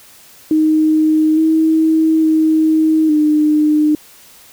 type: tone with pitch steps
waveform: sine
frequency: 311.7 / 318.7 / 315.4 / 303 Hz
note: D#4 / D#4 / D#4 / D#4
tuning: +3 / +42 / +24 / -46 cents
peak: -9 dBFS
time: 0.51-3.95 s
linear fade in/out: 2 ms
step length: 860 ms
effects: white hiss -43 dBFS RMS until 4.52 s